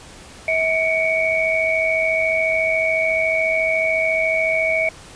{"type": "tone cluster", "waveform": "sine", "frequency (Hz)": [645, 2235, 2329], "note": ["E5", "C#7", "D7"], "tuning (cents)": [-38, 14, -15], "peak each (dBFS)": [-20, -19, -25], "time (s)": [0.48, 4.89], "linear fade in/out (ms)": 2, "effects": ["pink hiss -41 dBFS RMS until 5.15 s", "resampled to 22050 Hz"]}